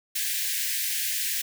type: high-pass noise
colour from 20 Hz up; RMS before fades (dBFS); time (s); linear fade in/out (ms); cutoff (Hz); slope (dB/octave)
white; -28; 0.15-1.42; 10; 1600; 96
effects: none